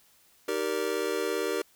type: chord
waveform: square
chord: Eb major seventh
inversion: none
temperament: just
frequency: 311.1 / 388.9 / 466.7 / 583.4 Hz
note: Eb4 / G4 / Bb4 / D5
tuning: 0 / -14 / +2 / -12 cents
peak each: -37 / -32 / -32 / -38 dBFS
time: 0.48-1.62 s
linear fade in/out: 5 ms
effects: white hiss -62 dBFS RMS until 1.75 s